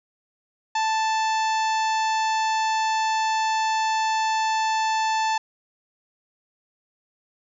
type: harmonic tone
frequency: 880 Hz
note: A5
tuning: in tune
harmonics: 1 / 2 / 3 / 4 / 5 / 6 / 7 / 8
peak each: -21 / -31 / -33 / -37 / -36 / -40 / -40 / -41 dBFS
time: 0.75-5.38 s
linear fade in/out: 5 ms
effects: none